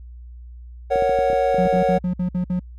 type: chord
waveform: triangle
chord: F# major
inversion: first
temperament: equal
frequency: 466.2 / 554.4 / 740 Hz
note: A#4 / C#5 / F#5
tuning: 0 / 0 / 0 cents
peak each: -21 / -17 / -19 dBFS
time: 0.9-1.99 s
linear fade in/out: 20 ms
type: clicks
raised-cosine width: 2 ms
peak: -18 dBFS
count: 10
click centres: 0.958 / 1.023 / 1.095 / 1.189 / 1.301 / 1.331 / 1.545 / 1.655 / 1.729 / 1.764 s
type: tone bursts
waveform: triangle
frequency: 180 Hz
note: F#3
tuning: 47 cents flat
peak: -17 dBFS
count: 7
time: 1.58-2.595 s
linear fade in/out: 5 ms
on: 97 ms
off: 56 ms
effects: added 60 Hz sine -36 dBFS peak until 2.78 s